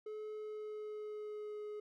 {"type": "tone with pitch glide", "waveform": "triangle", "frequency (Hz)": [428.3, 420.7], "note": ["A4", "G#4"], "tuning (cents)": [-47, 22], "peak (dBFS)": -40, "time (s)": [0.06, 1.8], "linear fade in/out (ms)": 5, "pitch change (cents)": -31, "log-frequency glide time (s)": [0.33, 1.61], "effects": []}